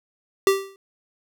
square tone with exponential decay, 390 Hz, G4, 9 cents flat, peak -12 dBFS, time 0.47-0.76 s, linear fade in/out 1 ms, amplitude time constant 63 ms, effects none

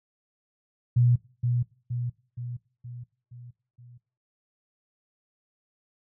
sine tone with echo, 121.5 Hz, B2, 28 cents flat, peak -17 dBFS, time 0.96-1.16 s, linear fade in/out 10 ms, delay 470 ms, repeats 6, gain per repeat -5 dB, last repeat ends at 3.98 s, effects noise-tail reverb RT60 0.4 s tail -20 dB re dry

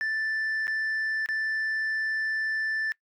sine tone with dropouts, 1763 Hz, A6, 3 cents sharp, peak -23 dBFS, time 0.01-2.92 s, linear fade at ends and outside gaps 0 ms, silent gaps 0.67-0.679 / 1.26-1.288 s, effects noise-tail reverb RT60 0.1 s tail -24 dB re dry + tanh soft clip ceiling -25 dBFS

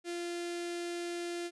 sawtooth tone with notch filter, 346 Hz, F4, 16 cents flat, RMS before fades -38 dBFS, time 0.04-1.51 s, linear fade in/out 50 ms, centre 980 Hz, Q 1.1, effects resampled to 24000 Hz

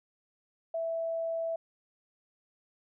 sine tone, 659.3 Hz, E5, in tune, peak -30 dBFS, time 0.74-1.56 s, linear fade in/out 5 ms, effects none

